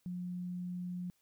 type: tone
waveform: sine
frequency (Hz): 178.8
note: F3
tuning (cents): +41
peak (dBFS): -37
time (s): 0.06-1.1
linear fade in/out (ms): 0
effects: white hiss -75 dBFS RMS until 1.21 s